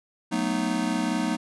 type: chord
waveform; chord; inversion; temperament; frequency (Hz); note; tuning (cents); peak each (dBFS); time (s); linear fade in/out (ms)
square; B dominant seventh; second; just; 185.21 / 222.2 / 246.9 / 308.7; F#3 / A3 / B3 / D#4; +2 / +17 / 0 / -14; -32 / -30 / -30 / -30; 0.31-1.37; 20
effects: resampled to 24000 Hz